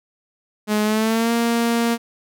sawtooth tone with pitch glide, 211.5 to 233.3 Hz, G#3 to A#3, +32 to +2 cents, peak -13 dBFS, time 0.67-1.98 s, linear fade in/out 50 ms, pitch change +170 cents, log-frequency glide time 0.83-1.32 s, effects none

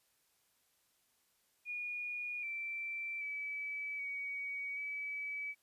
sine tone with pitch steps, 2443 / 2340 / 2295 / 2255 / 2290 Hz, D#7 / D7 / D7 / C#7 / D7, -32 / -7 / -40 / +29 / -44 cents, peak -38 dBFS, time 1.65-5.55 s, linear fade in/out 50 ms, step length 780 ms, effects white hiss -75 dBFS RMS until 5.62 s + resampled to 32000 Hz

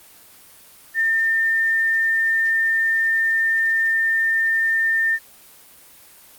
sine tone, 1805 Hz, A6, 44 cents sharp, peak -16 dBFS, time 0.94-5.19 s, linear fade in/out 50 ms, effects white hiss -47 dBFS RMS until 6.38 s + Opus 24 kbps

